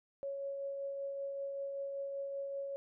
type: tone with tremolo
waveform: sine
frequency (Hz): 554.4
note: C#5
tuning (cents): 0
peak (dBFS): -36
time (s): 0.23-2.76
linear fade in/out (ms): 0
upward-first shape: triangle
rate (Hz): 5.2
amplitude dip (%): 30
effects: none